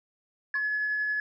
sine tone with tremolo, 1703 Hz, G#6, 43 cents sharp, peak -24 dBFS, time 0.54-1.2 s, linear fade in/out 2 ms, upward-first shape triangle, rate 11 Hz, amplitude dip 25%
sine tone with exponential decay, 1076 Hz, C6, 48 cents sharp, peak -33 dBFS, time 0.55-0.67 s, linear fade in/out 5 ms, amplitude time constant 24 ms
effects tanh soft clip ceiling -21 dBFS

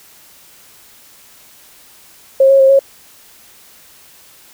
sine tone with pitch steps, 537 / 545 / 535 / 547 Hz, C5 / C#5 / C5 / C#5, +45 / -29 / +38 / -23 cents, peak -5 dBFS, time 2.4-2.792 s, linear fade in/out 5 ms, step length 98 ms, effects white hiss -44 dBFS RMS until 4.53 s

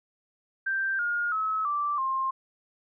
sine tone with pitch steps, 1570 / 1423.2 / 1290.1 / 1169.4 / 1060 Hz, G6 / F6 / E6 / D6 / C6, +2 / +32 / -38 / -8 / +22 cents, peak -25 dBFS, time 0.66-2.31 s, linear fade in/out 10 ms, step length 330 ms, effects none

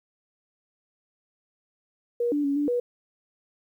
sine tone with pitch steps, 477.2 / 292 / 281 / 291.4 / 486 Hz, A#4 / D4 / C#4 / D4 / B4, +41 / -10 / +24 / -13 / -28 cents, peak -22 dBFS, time 2.2-2.8 s, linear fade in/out 5 ms, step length 120 ms, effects 10-bit

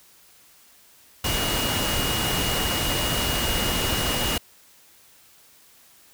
sine tone in noise, 2875 Hz, F7, 50 cents sharp, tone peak -29 dBFS, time 1.24-4.38 s, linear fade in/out 5 ms, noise pink, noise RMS -25 dBFS, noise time 1.24-4.38 s, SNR -7 dB, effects white hiss -54 dBFS RMS until 6.13 s

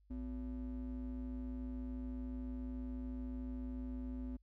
triangle ring-modulated tone, 155.56 Hz, D#3, in tune, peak -35 dBFS, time 0.1-4.37 s, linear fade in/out 10 ms, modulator 98.6 Hz, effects added 50 Hz sine -66 dBFS peak until 4.42 s

